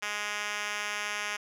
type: tone with band-pass filter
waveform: 5% pulse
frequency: 207.7 Hz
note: G#3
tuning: in tune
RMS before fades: -34 dBFS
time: 0.02-1.37 s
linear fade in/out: 10 ms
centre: 3100 Hz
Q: 0.69
effects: none